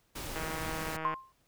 pink noise, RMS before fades -40 dBFS, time 0.15-0.97 s, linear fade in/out 10 ms
click train, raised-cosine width 0.5 ms, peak -23 dBFS, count 125, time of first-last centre 0.36-1.14 s, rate 159 Hz
sine tone with exponential decay, 1056 Hz, C6, 16 cents sharp, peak -24 dBFS, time 1.05-1.32 s, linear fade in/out 0 ms, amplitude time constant 58 ms
effects pink hiss -71 dBFS RMS until 1.47 s

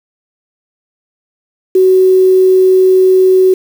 sine tone with quantisation, 374.3 Hz, F#4, 20 cents sharp, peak -4 dBFS, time 1.75-3.54 s, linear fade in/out 5 ms, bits 5, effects none

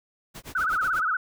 pink noise with tremolo, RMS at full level -39 dBFS, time 0.34-1.01 s, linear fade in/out 20 ms, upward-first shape sine, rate 8.3 Hz, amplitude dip 100%
sine tone with vibrato, 1384 Hz, F6, 16 cents flat, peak -22 dBFS, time 0.55-1.17 s, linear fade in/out 5 ms, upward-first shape sine, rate 17 Hz, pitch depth 180 cents each way
effects none

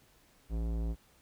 sine tone with tanh clipping, 56.1 Hz, A1, 34 cents sharp, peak -33 dBFS, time 0.49-0.96 s, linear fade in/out 50 ms, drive 18 dB, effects pink hiss -65 dBFS RMS until 1.21 s

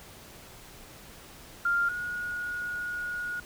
sine tone pair in turn, 1396.9 / 1445.3 Hz, F6 / F#6, 0 / -41 cents, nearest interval minor second, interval 59 cents, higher second, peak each -23 / -31 dBFS, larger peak first, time 1.65-1.89 / 1.89-3.4 s, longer second, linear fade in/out 5 ms, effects pink hiss -49 dBFS RMS until 3.45 s

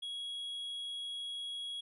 triangle tone, 3322 Hz, G#7, in tune, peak -37 dBFS, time 0.02-1.81 s, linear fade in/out 10 ms, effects resampled to 32000 Hz

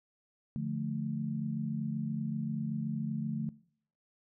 sine chord, D minor, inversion none, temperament equal, 146.83 / 174.61 / 220 Hz, D3 / F3 / A3, 0 / 0 / 0 cents, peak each -36 / -39 / -36 dBFS, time 0.56-3.49 s, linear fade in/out 0 ms, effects noise-tail reverb RT60 0.6 s tail -21 dB re dry

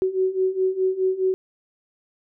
sine beating tone pair, 373 / 377.8 Hz, F#4 / F#4, +14 / +36 cents, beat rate 4.8 Hz, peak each -24 / -21 dBFS, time 0.02-1.34 s, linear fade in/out 0 ms, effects none

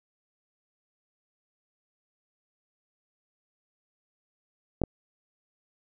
clicks, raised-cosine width 2 ms, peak -13 dBFS, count 2, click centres 4.817 / 4.837 s, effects none

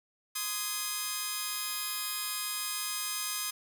5% pulse chord, Ab major, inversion first, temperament just, 1038.3 / 1245.9 / 1661.2 Hz, C6 / Eb6 / Ab6, -14 / +2 / 0 cents, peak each -27 / -24 / -28 dBFS, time 0.35-3.51 s, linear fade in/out 10 ms, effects none

